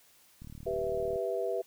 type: click train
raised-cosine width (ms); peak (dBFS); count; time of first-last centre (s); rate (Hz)
5; -34; 29; 0.42-1.159; 37.9
type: chord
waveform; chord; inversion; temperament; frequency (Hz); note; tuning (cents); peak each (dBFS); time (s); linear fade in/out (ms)
sine; E minor; first; equal with one note detuned; 392 / 490.2 / 659.3; G4 / B4 / E5; 0 / -13 / 0; -34; 0.66-1.62; 10
effects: white hiss -62 dBFS RMS until 1.66 s